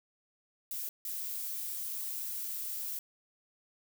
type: noise bursts at uneven times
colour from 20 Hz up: violet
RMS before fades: -38 dBFS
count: 2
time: 0.71-0.89 / 1.05-2.99 s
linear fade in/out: 2 ms
effects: none